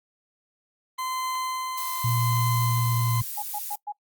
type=tone with tremolo; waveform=40% pulse; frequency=1031 Hz; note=C6; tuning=26 cents flat; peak=-26 dBFS; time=0.98-3.21 s; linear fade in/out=10 ms; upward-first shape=sine; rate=0.86 Hz; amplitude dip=35%
type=noise; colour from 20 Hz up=violet; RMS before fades=-33 dBFS; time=1.77-3.76 s; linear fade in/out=10 ms
type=tone with pitch glide; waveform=sine; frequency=118.1 to 117.01 Hz; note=A#2 to A#2; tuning=+23 to +7 cents; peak=-22 dBFS; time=2.04-3.22 s; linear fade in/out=5 ms; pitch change=-16 cents; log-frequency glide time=2.87-2.96 s
type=tone bursts; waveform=sine; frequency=828 Hz; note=G#5; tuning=5 cents flat; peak=-29 dBFS; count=4; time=3.37-3.924 s; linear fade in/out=10 ms; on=56 ms; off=110 ms
effects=noise-tail reverb RT60 0.1 s tail -21 dB re dry + Opus 24 kbps